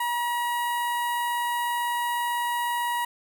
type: tone with notch filter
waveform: sawtooth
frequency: 958 Hz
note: A#5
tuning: 47 cents sharp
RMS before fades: -27 dBFS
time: 0-3.05 s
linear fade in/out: 5 ms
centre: 5300 Hz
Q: 0.73
effects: none